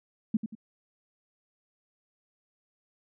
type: tone with echo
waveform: sine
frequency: 219.2 Hz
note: A3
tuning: 6 cents flat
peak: -21 dBFS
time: 0.34-0.37 s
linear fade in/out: 5 ms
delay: 91 ms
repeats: 2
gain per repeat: -9 dB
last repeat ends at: 0.552 s
effects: none